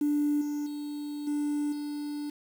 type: tone with level steps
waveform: triangle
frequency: 293.7 Hz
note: D4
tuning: in tune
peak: -20 / -27 / -31 / -24 / -30 dBFS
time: 0.01-2.3 s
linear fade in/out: 5 ms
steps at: 0.41 / 0.66 / 1.27 / 1.72 s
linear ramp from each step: 5 ms
effects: tanh soft clip ceiling -21 dBFS + 8-bit